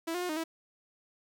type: tone with pitch steps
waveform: sawtooth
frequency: 329 / 356.1 / 359 / 309.3 / 326 Hz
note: E4 / F4 / F4 / D#4 / E4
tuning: -3 / +34 / +48 / -10 / -19 cents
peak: -28 dBFS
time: 0.07-0.44 s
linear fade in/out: 10 ms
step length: 74 ms
effects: 11-bit